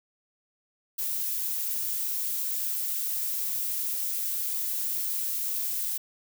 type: noise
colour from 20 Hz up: violet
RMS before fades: -30 dBFS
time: 0.98-5.98 s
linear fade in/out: 10 ms
effects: none